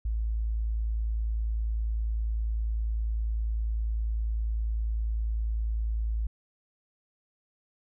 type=tone; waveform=sine; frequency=55 Hz; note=A1; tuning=in tune; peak=-26 dBFS; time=0.05-6.27 s; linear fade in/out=5 ms; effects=none